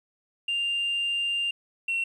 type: tone pair in turn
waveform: sine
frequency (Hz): 2794 / 2724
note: F7 / F7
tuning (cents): 0 / -44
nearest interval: unison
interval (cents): 44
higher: first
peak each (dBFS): -23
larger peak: neither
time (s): 0.48-1.51 / 1.88-2.04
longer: first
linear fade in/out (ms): 5
effects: tanh soft clip ceiling -22 dBFS + 10-bit